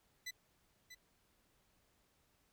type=tone with echo; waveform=20% pulse; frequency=1997 Hz; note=B6; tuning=19 cents sharp; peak=-37 dBFS; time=0.26-0.31 s; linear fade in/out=10 ms; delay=640 ms; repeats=1; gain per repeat=-10 dB; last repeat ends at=0.95 s; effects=pink hiss -75 dBFS RMS until 2.52 s